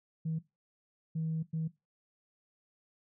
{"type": "tone bursts at uneven times", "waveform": "sine", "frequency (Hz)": 160.2, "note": "E3", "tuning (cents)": -49, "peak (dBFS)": -30, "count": 3, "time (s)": [[0.25, 0.39], [1.15, 1.43], [1.53, 1.68]], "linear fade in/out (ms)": 10, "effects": ["noise-tail reverb RT60 0.2 s tail -17 dB re dry", "tanh soft clip ceiling -27 dBFS"]}